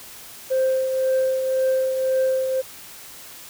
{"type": "tone with tremolo", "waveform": "sine", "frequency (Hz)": 523.3, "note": "C5", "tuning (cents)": 0, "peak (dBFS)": -14, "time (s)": [0.5, 2.62], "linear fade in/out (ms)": 20, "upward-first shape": "triangle", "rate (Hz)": 1.9, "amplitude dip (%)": 55, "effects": ["tanh soft clip ceiling -15 dBFS", "white hiss -41 dBFS RMS until 3.49 s"]}